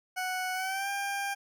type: tone with pitch glide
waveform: 20% pulse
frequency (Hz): 740 to 797.7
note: F#5 to G5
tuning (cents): 0 to +30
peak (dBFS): -26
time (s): 0.16-1.35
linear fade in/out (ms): 20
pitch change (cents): +130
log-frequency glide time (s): 0.54-0.89
effects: none